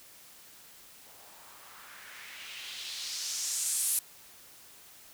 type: noise with low-pass filter sweep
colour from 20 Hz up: violet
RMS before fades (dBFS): -37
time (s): 1.05-3.99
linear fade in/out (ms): 2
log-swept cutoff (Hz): 640 to 11000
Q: 2
effects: white hiss -54 dBFS RMS until 5.13 s